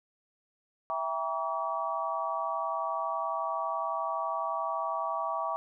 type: chord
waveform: sine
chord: E diminished seventh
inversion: none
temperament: just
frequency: 659.3 / 791.1 / 949.3 / 1139.2 Hz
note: E5 / G5 / Bb5 / Db6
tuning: 0 / +16 / +31 / +47 cents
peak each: -35 / -37 / -36 / -33 dBFS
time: 0.9-5.56 s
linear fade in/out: 0 ms
effects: none